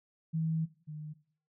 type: tone pair in turn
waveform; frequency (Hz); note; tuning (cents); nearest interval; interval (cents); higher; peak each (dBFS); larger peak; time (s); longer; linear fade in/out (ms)
sine; 160.8 / 152.49; E3 / D#3; -43 / -35; minor second; 92; first; -29 / -39; first; 0.33-0.66 / 0.87-1.14; first; 20
effects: noise-tail reverb RT60 0.5 s tail -17 dB re dry